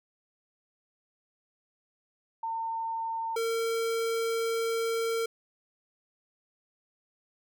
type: tone pair in turn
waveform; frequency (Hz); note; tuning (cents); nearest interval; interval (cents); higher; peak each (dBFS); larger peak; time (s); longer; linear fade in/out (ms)
sine / square; 906 / 456.3; A#5 / A#4; -50 / -37; octave; 1187; first; -30 / -28; second; 2.43-3.36 / 3.36-5.26; second; 5
effects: none